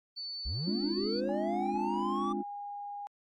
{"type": "tone", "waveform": "sine", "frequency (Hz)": 4495, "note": "C#8", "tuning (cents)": 23, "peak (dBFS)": -37, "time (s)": [0.16, 1.21], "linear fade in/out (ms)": 20}
{"type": "linear sweep", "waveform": "triangle", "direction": "up", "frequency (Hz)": [49, 1182], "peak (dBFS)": -31, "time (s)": [0.45, 2.33], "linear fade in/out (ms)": 10}
{"type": "chord", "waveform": "sine", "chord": "D half-diminished seventh", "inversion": "second", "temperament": "equal", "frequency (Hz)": [207.7, 261.6, 293.7, 349.2], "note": ["Ab3", "C4", "D4", "F4"], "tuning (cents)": [0, 0, 0, 0], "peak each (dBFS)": [-36, -40, -38, -36], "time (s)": [0.66, 2.43], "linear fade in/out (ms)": 20}
{"type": "tone with pitch glide", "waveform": "sine", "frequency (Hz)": [820, 814.8], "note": ["G#5", "G#5"], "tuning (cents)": [-22, -33], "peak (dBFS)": -38, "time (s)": [1.29, 3.07], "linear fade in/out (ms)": 0, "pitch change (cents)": -11, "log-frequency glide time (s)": [1.86, 2.04]}
{"effects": ["tanh soft clip ceiling -17 dBFS", "Opus 32 kbps"]}